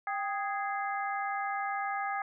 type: harmonic tone with a mistuned harmonic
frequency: 415 Hz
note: G#4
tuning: 1 cent flat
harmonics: 2 / 3 / 4 / 5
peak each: -33 / -37 / -39 / -41 dBFS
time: 0.07-2.22 s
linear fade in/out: 2 ms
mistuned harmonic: 2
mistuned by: -81 cents
effects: none